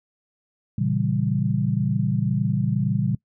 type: chord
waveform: sine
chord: A# diminished seventh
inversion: none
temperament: equal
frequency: 116.54 / 138.59 / 164.81 / 196 Hz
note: A#2 / C#3 / E3 / G3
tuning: 0 / 0 / 0 / 0 cents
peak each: -25 / -24 / -27 / -25 dBFS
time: 0.78-3.15 s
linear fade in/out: 5 ms
effects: noise-tail reverb RT60 0.1 s tail -22 dB re dry